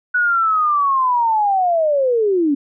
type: linear sweep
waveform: sine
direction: down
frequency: 1480 to 271.4 Hz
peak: -13 dBFS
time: 0.14-2.55 s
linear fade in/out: 10 ms
effects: none